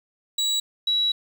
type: tone pair in turn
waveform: 35% pulse / sine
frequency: 3900 / 3900 Hz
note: B7 / B7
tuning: -23 / -23 cents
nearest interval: unison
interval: 0 cents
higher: neither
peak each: -19 / -19 dBFS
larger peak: neither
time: 0.38-0.6 / 0.87-1.12 s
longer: second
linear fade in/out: 5 ms
effects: 8-bit